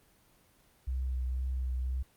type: tone with vibrato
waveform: sine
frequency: 63.8 Hz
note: C2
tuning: 43 cents flat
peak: -30 dBFS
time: 0.87-2.03 s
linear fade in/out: 10 ms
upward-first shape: sine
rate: 2 Hz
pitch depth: 22 cents each way
effects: pink hiss -65 dBFS RMS until 2.16 s + Opus 24 kbps